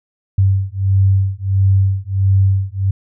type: beating tone pair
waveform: sine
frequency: 96.1 / 97.6 Hz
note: G2 / G2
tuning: -34 / -7 cents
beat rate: 1.5 Hz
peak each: -14 dBFS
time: 0.38-2.91 s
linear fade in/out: 5 ms
effects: none